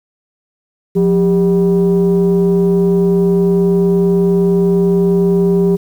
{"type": "tone pair together", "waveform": "sine", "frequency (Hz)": [177, 397.6], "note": ["F3", "G4"], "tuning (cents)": [23, 25], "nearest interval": "octave + major second", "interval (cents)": 1402, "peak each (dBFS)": -10, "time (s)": [0.95, 5.77], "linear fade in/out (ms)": 20, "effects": ["tanh soft clip ceiling -5 dBFS", "7-bit"]}